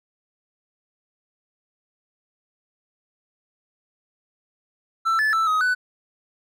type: tone with pitch steps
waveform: triangle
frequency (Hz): 1333 / 1737 / 1323 / 1261 / 1494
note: E6 / A6 / E6 / D#6 / F#6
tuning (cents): +19 / -23 / +6 / +23 / +16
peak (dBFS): -16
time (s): 5.05-5.75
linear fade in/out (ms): 20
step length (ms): 140
effects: none